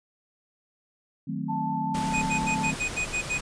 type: chord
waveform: sine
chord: D# diminished seventh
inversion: none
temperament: equal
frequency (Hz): 155.56 / 185 / 220 / 261.6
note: D#3 / F#3 / A3 / C4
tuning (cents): 0 / 0 / 0 / 0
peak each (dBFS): -34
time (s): 1.27-2.75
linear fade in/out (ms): 10
type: tone with vibrato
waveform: sine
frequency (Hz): 880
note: A5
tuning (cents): 0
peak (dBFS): -28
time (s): 1.48-2.71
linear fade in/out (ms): 20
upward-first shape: sine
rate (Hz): 5.3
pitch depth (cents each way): 9
type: noise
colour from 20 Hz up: pink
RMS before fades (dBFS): -35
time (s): 1.94-3.41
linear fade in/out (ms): 10
type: tone bursts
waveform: square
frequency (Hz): 2489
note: D#7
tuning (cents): 0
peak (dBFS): -26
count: 8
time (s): 2.13-3.387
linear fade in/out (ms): 20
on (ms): 95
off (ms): 71
effects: resampled to 22050 Hz